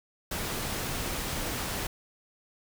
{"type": "noise", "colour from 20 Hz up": "pink", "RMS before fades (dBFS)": -33, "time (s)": [0.31, 1.87], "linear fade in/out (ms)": 5, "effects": []}